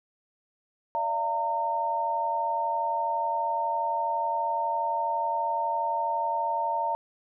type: tone cluster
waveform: sine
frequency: 586 / 678 / 915 Hz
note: D5 / E5 / A#5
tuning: -4 / +49 / -32 cents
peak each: -35 / -32 / -26 dBFS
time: 0.95-6.95 s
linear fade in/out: 0 ms
effects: none